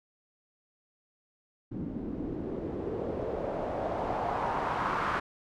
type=noise with low-pass filter sweep; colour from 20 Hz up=white; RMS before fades=-33 dBFS; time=1.71-5.2 s; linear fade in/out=10 ms; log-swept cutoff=240 to 1300 Hz; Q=2.5; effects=none